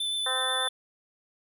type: tone with vibrato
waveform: square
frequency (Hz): 3520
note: A7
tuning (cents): 0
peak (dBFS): -28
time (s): 0-0.69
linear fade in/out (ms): 5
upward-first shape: triangle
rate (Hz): 8.3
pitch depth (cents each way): 17
type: harmonic tone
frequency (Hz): 258.2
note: C4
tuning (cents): -23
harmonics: 2 / 3 / 4 / 5 / 6 / 7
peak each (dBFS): -36 / -36 / -36 / -36 / -36 / -36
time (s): 0.26-0.68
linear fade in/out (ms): 5
effects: none